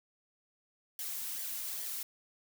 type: noise with flanger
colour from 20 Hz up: blue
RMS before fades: -39 dBFS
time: 0.99-2.03 s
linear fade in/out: 2 ms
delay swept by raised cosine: 0.75 to 2.65 ms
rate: 2.4 Hz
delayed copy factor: -0.55
effects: none